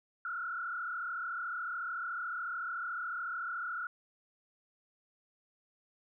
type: tone with frequency modulation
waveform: sine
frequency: 1400 Hz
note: F6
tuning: 4 cents sharp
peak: -35 dBFS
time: 0.25-3.87 s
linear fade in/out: 2 ms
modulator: 33.8 Hz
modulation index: 2.1
effects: none